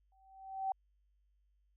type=tone with exponential growth; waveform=sine; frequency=770 Hz; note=G5; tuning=31 cents flat; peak=-30 dBFS; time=0.12-0.72 s; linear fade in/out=2 ms; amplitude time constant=130 ms; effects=added 50 Hz sine -70 dBFS peak until 1.76 s